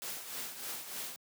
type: noise with tremolo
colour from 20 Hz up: white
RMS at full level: -39 dBFS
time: 0.02-1.16 s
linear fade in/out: 0 ms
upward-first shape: triangle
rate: 3.3 Hz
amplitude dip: 65%
effects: high-pass 150 Hz 12 dB/octave